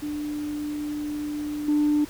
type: tone with level steps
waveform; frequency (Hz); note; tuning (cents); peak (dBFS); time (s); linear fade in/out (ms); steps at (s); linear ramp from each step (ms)
sine; 297; D4; +20; -27 / -17; 0.02-2.05; 10; 1.68; 5
effects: tanh soft clip ceiling -15 dBFS + pink hiss -44 dBFS RMS until 2.09 s